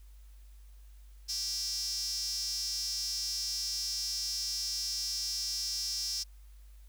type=tone with high-pass filter; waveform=sawtooth; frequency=392 Hz; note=G4; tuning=in tune; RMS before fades=-35 dBFS; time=1.28-6.24 s; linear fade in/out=20 ms; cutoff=5300 Hz; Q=9.8; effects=added 50 Hz sine -50 dBFS peak until 6.88 s + white hiss -68 dBFS RMS until 6.88 s